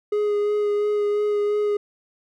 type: tone with vibrato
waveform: triangle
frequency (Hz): 415.3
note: G#4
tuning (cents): 0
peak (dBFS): -17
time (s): 0.12-1.77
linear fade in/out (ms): 5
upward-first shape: sine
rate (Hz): 2.9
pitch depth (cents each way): 14
effects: none